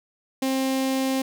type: tone with notch filter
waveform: sawtooth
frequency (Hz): 265.1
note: C4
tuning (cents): +23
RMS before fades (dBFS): -24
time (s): 0.42-1.22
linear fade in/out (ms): 5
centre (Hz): 1400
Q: 1.6
effects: none

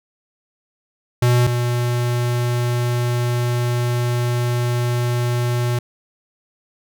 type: tone pair in turn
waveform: square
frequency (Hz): 122.2 / 121.29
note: B2 / B2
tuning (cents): -18 / -31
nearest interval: unison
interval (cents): 13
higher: first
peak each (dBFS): -13 / -18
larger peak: first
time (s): 1.22-1.47 / 1.47-5.79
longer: second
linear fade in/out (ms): 5
effects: none

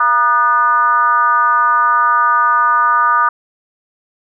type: tone with frequency modulation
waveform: sine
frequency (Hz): 1217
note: D#6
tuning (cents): -39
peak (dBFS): -9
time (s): 0-3.29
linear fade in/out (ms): 5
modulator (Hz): 265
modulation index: 0.91
effects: none

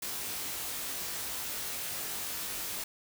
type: noise with comb filter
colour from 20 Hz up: white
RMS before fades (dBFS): -37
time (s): 0.02-2.84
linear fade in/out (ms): 5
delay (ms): 20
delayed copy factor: +0.65
effects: none

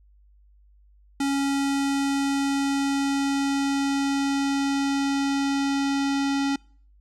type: tone with low-pass filter sweep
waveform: square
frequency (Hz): 277.2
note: C#4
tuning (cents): 0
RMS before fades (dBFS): -24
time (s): 1.2-6.56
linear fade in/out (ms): 5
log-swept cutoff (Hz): 8600 to 5700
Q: 1.3
effects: noise-tail reverb RT60 0.5 s tail -26 dB re dry + added 50 Hz sine -53 dBFS peak until 7 s

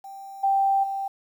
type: tone with level steps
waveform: sine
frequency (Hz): 784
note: G5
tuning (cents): 0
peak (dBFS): -37 / -18 / -26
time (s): 0.04-1.08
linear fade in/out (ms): 5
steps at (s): 0.43 / 0.83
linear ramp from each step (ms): 10
effects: 9-bit

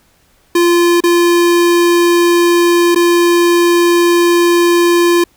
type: tone with dropouts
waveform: square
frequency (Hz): 345.8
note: F4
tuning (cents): -17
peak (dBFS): -8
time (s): 0.55-5.24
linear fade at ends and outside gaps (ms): 5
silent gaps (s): 1.005-1.037 / 2.948-2.958
effects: pink hiss -53 dBFS RMS until 5.36 s

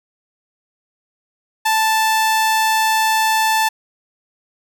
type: tone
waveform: sawtooth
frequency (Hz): 880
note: A5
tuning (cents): 0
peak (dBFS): -10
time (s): 1.65-3.69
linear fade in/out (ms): 10
effects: none

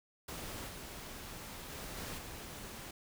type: noise with level steps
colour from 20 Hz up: pink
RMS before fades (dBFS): -44 / -47 / -45 / -43 / -47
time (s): 0.28-2.91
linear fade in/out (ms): 5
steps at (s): 0.67 / 1.69 / 1.96 / 2.17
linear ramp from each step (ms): 20
effects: none

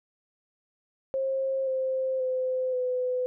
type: tone with pitch steps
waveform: sine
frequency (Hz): 534 / 523.6 / 513.4 / 503.4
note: C5 / C5 / C5 / B4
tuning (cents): +35 / +1 / -33 / +33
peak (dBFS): -25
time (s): 1.14-3.26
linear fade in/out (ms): 0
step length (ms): 530
effects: none

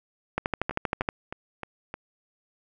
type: two click trains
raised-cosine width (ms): 0.5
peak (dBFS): -10 / -19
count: 10 / 5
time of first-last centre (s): 0.38-1.089 / 0.71-1.941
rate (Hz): 12.7 / 3.25
effects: none

